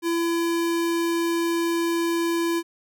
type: tone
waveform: square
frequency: 336.9 Hz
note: E4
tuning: 38 cents sharp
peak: -22 dBFS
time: 0.02-2.63 s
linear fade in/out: 50 ms
effects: none